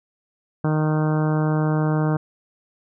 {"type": "harmonic tone", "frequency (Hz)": 154.4, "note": "D#3", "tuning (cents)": -13, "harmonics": [1, 2, 3, 4, 5, 6, 7, 8, 9, 10], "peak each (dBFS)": [-19, -25, -29, -31, -33, -35, -36, -37, -38, -39], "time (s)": [0.64, 2.17], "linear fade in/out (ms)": 5, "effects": []}